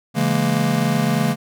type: chord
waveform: square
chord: A# half-diminished seventh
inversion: first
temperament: just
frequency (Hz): 139.85 / 167.82 / 209.8 / 233.1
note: C#3 / E3 / G#3 / A#3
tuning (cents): +16 / +31 / +18 / 0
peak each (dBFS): -23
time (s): 0.14-1.36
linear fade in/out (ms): 50
effects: none